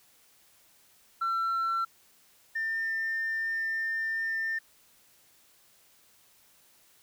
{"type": "tone pair in turn", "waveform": "sine", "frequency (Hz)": [1349, 1800.7], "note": ["E6", "A6"], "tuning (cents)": [40, 40], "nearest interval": "perfect fourth", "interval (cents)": 500, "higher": "second", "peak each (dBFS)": [-24, -27], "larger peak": "first", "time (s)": [[1.21, 1.85], [2.55, 4.59]], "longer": "second", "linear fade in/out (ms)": 10, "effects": ["tanh soft clip ceiling -25 dBFS", "white hiss -62 dBFS RMS until 7.02 s"]}